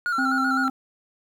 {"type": "tone with vibrato", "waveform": "triangle", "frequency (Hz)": 1397, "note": "F6", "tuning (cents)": 0, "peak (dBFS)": -20, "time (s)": [0.06, 0.68], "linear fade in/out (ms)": 0, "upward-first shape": "square", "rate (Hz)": 7.8, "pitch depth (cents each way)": 53}
{"type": "harmonic tone", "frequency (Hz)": 263, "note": "C4", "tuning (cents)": 9, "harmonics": [1, 3, 5], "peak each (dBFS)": [-24, -31, -35], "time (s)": [0.18, 0.7], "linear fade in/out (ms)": 5}
{"effects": ["9-bit"]}